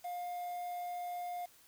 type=tone with quantisation; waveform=triangle; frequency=709 Hz; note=F5; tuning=26 cents sharp; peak=-36 dBFS; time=0.04-1.46 s; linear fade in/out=10 ms; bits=9; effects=white hiss -63 dBFS RMS until 1.67 s